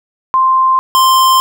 sine / square tone pair in turn, 1046.5 / 1046.5 Hz, C6 / C6, 0 / 0 cents, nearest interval unison, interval 0 cents, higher neither, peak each -7 dBFS, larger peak neither, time 0.34-0.79 / 0.95-1.4 s, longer neither, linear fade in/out 0 ms, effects none

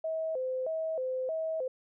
sine tone with vibrato, 575 Hz, D5, 37 cents flat, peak -30 dBFS, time 0.04-1.68 s, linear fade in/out 5 ms, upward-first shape square, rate 1.6 Hz, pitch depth 190 cents each way, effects none

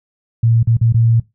sine tone with dropouts, 115.1 Hz, A#2, 22 cents flat, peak -9 dBFS, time 0.43-1.2 s, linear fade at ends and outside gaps 5 ms, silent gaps 0.63-0.672 / 0.77-0.812 / 0.925-0.943 s, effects noise-tail reverb RT60 0.2 s tail -20 dB re dry

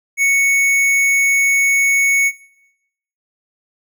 sine tone with tanh clipping, 2217 Hz, C#7, in tune, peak -13 dBFS, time 0.17-2.32 s, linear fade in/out 50 ms, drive 16 dB, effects noise-tail reverb RT60 0.9 s tail -21 dB re dry

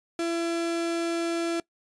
35% pulse tone, 336.4 Hz, E4, 35 cents sharp, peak -24 dBFS, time 0.19-1.6 s, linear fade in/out 2 ms, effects noise-tail reverb RT60 0.1 s tail -22 dB re dry + resampled to 22050 Hz

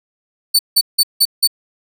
sawtooth tone bursts, 4509 Hz, C#8, 29 cents sharp, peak -6 dBFS, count 5, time 0.54-1.475 s, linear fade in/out 10 ms, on 51 ms, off 170 ms, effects none

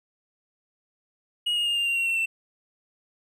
triangle tone with pitch steps, 2887 / 2857 / 2828 / 2798 / 2769 / 2741 / 2712 / 2684 Hz, F#7 / F7 / F7 / F7 / F7 / F7 / E7 / E7, -43 / +39 / +21 / +3 / -15 / -33 / +49 / +31 cents, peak -21 dBFS, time 1.46-2.26 s, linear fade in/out 10 ms, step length 100 ms, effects none

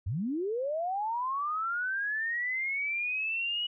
sine linear sweep, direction up, 77.78 to 2936 Hz, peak -29 dBFS, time 0.06-3.67 s, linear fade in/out 10 ms, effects none

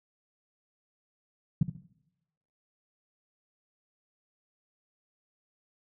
sine tone with echo, 155.56 Hz, D#3, in tune, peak -18 dBFS, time 1.61-1.63 s, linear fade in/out 5 ms, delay 69 ms, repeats 3, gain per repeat -10 dB, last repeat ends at 1.837 s, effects noise-tail reverb RT60 0.9 s tail -19 dB re dry

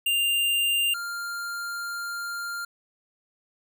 square tone pair in turn, 2794 / 1397 Hz, F7 / F6, 0 / 0 cents, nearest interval octave, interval 1200 cents, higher first, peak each -22 / -31 dBFS, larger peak first, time 0.06-0.94 / 0.94-2.65 s, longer second, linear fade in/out 5 ms, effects none

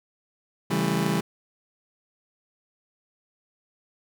30% pulse chord, A dominant seventh, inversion first, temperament just, 137.5 / 165 / 198 / 220 Hz, C#3 / E3 / G3 / A3, -14 / +2 / +18 / 0 cents, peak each -28 / -24 / -24 / -29 dBFS, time 0.7-1.21 s, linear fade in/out 10 ms, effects none

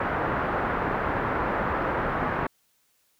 white low-pass noise, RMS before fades -27 dBFS, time 0-2.47 s, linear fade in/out 5 ms, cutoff 1500 Hz, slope 24 dB/octave, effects white hiss -68 dBFS RMS until 3.19 s

